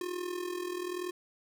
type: tone with amplitude modulation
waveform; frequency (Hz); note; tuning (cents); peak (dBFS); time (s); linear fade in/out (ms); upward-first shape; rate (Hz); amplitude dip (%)
square; 357.7; F4; +41; -32; 0.01-1.11; 2; sine; 40.8; 70
effects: none